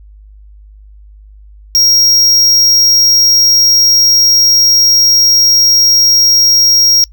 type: tone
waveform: square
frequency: 5600 Hz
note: F8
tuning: 4 cents sharp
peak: -6 dBFS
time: 1.75-7.04 s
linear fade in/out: 0 ms
effects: noise-tail reverb RT60 0.1 s tail -24 dB re dry + added 51 Hz sine -34 dBFS peak until 7.12 s

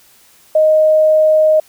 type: tone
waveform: sine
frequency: 622.3 Hz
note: D#5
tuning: in tune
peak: -7 dBFS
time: 0.55-1.6 s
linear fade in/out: 5 ms
effects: white hiss -48 dBFS RMS until 1.68 s

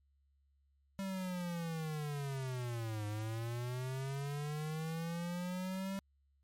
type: linear two-way sweep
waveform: square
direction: down then up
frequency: 196 to 103.83 to 196 Hz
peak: -38 dBFS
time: 0.99-5.99 s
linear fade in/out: 0 ms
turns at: 3.06 s
effects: added 69 Hz sine -70 dBFS peak until 6.43 s + MP3 64 kbps

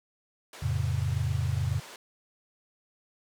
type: band-pass noise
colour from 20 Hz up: pink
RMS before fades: -47 dBFS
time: 0.53-1.96 s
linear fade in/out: 2 ms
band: 460 to 9100 Hz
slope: 12 dB/octave
type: chord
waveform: sine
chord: F augmented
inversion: none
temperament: just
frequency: 87.31 / 109.13 / 136.42 Hz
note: F2 / A2 / C#3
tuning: 0 / -14 / -27 cents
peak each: -30 dBFS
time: 0.62-1.8 s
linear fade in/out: 10 ms
effects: none

